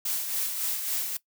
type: noise with tremolo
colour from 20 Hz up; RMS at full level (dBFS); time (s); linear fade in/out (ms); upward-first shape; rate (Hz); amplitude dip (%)
blue; -28; 0.05-1.17; 5; sine; 3.6; 45
effects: noise-tail reverb RT60 0.1 s tail -19 dB re dry